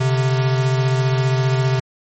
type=beating tone pair; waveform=square; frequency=129.8 / 144.8 Hz; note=C3 / D3; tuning=-13 / -24 cents; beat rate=15 Hz; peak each=-16 / -25 dBFS; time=0-1.8 s; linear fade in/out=10 ms; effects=low-pass 8000 Hz 12 dB/octave + MP3 32 kbps